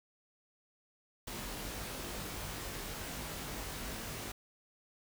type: noise with comb filter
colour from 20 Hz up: pink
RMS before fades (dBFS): -42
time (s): 1.27-4.32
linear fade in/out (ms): 5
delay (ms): 20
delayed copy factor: +0.65
effects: none